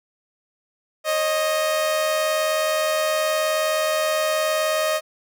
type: tone pair together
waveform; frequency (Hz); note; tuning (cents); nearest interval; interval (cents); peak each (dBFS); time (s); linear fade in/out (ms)
sawtooth; 543.2 / 622.3; C#5 / D#5; -35 / 0; major second; 235; -25 / -16; 1.04-5.01; 50
effects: none